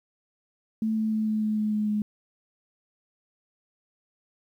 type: tone with pitch steps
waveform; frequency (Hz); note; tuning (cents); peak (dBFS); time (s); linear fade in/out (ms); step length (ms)
sine; 220 / 218.6 / 217.2 / 215.8 / 214.5 / 213.1 / 211.8 / 210.4; A3 / A3 / A3 / A3 / A3 / G#3 / G#3 / G#3; 0 / -11 / -22 / -33 / -44 / +45 / +34 / +23; -23; 0.82-2.02; 2; 150
effects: 10-bit